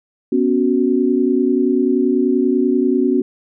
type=chord; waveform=sine; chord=B suspended second; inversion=none; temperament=equal; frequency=246.9 / 277.2 / 370 Hz; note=B3 / C#4 / F#4; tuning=0 / 0 / 0 cents; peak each=-17 dBFS; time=0.32-3.22 s; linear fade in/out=5 ms; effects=none

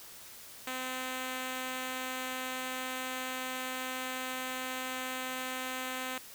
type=tone; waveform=5% pulse; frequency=257.3 Hz; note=C4; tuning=29 cents flat; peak=-24 dBFS; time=0.67-6.18 s; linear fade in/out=2 ms; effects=white hiss -50 dBFS RMS until 6.34 s

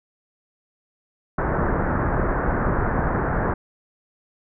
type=low-pass noise; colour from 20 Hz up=pink; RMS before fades=-22 dBFS; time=1.38-3.54 s; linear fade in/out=5 ms; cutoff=1700 Hz; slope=48 dB/octave; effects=none

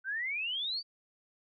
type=exponential sweep; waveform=sine; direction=up; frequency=1501 to 4703 Hz; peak=-32 dBFS; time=0.04-0.83 s; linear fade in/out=50 ms; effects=none

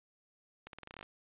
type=accelerating click train; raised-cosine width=0.3 ms; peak=-30 dBFS; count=11; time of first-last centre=0.67-1.028 s; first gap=62 ms; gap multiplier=0.87; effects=resampled to 8000 Hz + 12-bit

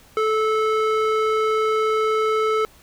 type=tone with band-pass filter; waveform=square; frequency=435.9 Hz; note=A4; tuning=16 cents flat; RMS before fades=-20 dBFS; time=0.17-2.65 s; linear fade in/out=0 ms; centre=1000 Hz; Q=1.3; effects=pink hiss -51 dBFS RMS until 2.82 s

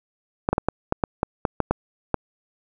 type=clicks; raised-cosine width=1 ms; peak=-5 dBFS; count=11; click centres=0.489 / 0.53 / 0.581 / 0.686 / 0.924 / 1.038 / 1.231 / 1.452 / 1.603 / 1.71 / 2.143 s; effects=none

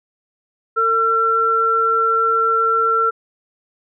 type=tone pair together; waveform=sine; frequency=451.8 / 1354 Hz; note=A4 / E6; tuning=+46 / +46 cents; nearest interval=octave + perfect fifth; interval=1900 cents; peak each=-21 / -14 dBFS; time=0.76-3.11 s; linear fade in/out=20 ms; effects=none

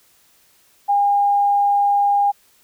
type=tone; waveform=sine; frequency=810 Hz; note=G#5; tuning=43 cents flat; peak=-13 dBFS; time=0.88-2.32 s; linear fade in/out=20 ms; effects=white hiss -56 dBFS RMS until 2.63 s

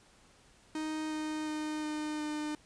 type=tone with pitch steps; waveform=45% pulse; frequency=311.1 / 308.8 / 306.5 / 304.2 / 301.9 Hz; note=D#4 / D#4 / D#4 / D#4 / D4; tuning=0 / -13 / -26 / -39 / +48 cents; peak=-34 dBFS; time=0.75-2.55 s; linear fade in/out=2 ms; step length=360 ms; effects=pink hiss -62 dBFS RMS until 2.65 s + resampled to 22050 Hz

